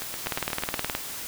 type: two click trains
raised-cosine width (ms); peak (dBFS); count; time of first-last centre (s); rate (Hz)
0.3; -17 / -10; 7 / 14; 0.02-0.745 / 0.27-0.951; 8.28 / 19.1
effects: white hiss -36 dBFS RMS until 1.27 s